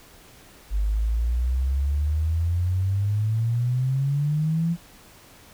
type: exponential sweep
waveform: sine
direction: up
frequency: 49.09 to 171.9 Hz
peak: -20 dBFS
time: 0.7-4.77 s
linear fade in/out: 50 ms
effects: pink hiss -50 dBFS RMS until 5.53 s